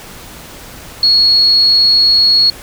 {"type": "tone", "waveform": "sine", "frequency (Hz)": 4332, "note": "C#8", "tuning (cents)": -41, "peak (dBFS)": -6, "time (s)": [1.03, 2.5], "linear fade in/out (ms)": 2, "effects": ["pink hiss -33 dBFS RMS until 2.62 s"]}